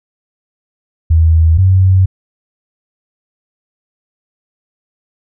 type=tone pair in turn; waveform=sine; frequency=80.9 / 94.04 Hz; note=E2 / F#2; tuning=-32 / +29 cents; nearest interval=minor third; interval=261 cents; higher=second; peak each=-5 dBFS; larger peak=neither; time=1.1-1.58 / 1.58-2.06 s; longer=neither; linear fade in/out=10 ms; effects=none